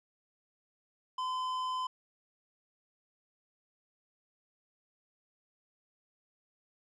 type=tone with tanh clipping; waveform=sine; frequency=1021 Hz; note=C6; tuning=43 cents flat; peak=-34 dBFS; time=1.18-1.87 s; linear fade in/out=5 ms; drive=11 dB; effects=none